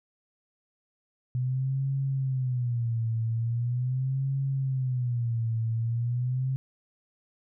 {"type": "tone with vibrato", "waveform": "sine", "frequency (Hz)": 124.2, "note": "B2", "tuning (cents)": 10, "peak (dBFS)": -25, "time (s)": [1.35, 6.56], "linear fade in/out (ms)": 0, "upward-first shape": "sine", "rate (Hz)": 0.41, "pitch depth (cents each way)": 160, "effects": []}